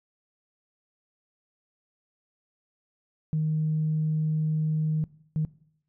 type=tone bursts at uneven times; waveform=sine; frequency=155.56 Hz; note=D#3; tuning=in tune; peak=-22 dBFS; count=2; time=3.33-5.04 / 5.36-5.45 s; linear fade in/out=0 ms; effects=noise-tail reverb RT60 0.7 s tail -21 dB re dry + tanh soft clip ceiling -18 dBFS